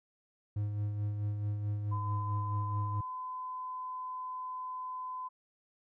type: tone with tremolo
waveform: triangle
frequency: 103.83 Hz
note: G#2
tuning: in tune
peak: -28 dBFS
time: 0.56-3.01 s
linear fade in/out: 5 ms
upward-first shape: sine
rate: 4.6 Hz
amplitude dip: 40%
type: tone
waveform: sine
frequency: 1016 Hz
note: B5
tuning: 49 cents sharp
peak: -37 dBFS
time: 1.91-5.29 s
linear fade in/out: 20 ms
effects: none